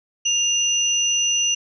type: tone pair together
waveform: sine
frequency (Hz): 2812 / 5958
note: F7 / F#8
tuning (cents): +11 / +11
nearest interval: octave + minor second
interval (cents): 1300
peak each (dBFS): -20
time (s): 0.25-1.55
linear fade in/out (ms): 10
effects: none